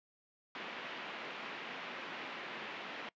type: band-pass noise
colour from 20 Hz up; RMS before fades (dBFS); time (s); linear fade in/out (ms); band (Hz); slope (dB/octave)
white; -45; 0.55-3.09; 2; 180 to 2900; 24
effects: noise-tail reverb RT60 0.1 s tail -23 dB re dry + resampled to 16000 Hz